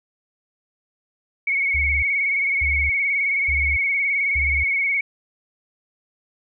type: tone with vibrato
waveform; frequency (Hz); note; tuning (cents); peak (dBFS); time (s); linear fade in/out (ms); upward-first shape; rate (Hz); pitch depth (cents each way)
sine; 2217; C#7; 0; -18; 1.47-5.01; 5; sine; 19; 49
type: tone bursts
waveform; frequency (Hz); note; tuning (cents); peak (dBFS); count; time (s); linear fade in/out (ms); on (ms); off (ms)
sine; 70; C#2; +18; -23; 4; 1.74-4.64; 10; 290; 580
effects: none